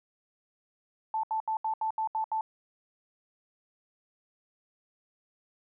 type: tone bursts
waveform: sine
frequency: 879 Hz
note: A5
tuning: 2 cents flat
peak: -27 dBFS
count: 8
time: 1.14-2.41 s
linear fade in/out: 2 ms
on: 94 ms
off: 74 ms
effects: none